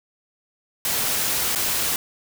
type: noise with dropouts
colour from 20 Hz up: white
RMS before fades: -23 dBFS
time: 0.85-1.96 s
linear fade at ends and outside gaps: 1 ms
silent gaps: 1.55-1.558 s
effects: none